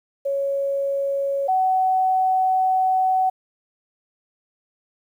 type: tone pair in turn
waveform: sine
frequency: 554.4 / 751.5 Hz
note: C#5 / F#5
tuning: 0 / +27 cents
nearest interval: perfect fourth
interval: 527 cents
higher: second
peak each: -20 / -16 dBFS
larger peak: second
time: 0.25-1.48 / 1.48-3.3 s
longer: second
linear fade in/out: 10 ms
effects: 9-bit